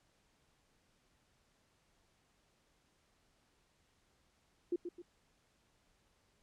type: tone with echo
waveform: sine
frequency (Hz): 349.2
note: F4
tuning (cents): 0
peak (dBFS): -31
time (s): 4.72-4.76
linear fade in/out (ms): 5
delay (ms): 130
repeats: 2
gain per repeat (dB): -8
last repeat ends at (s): 5.02
effects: pink hiss -74 dBFS RMS until 6.42 s + low-pass 9000 Hz 12 dB/octave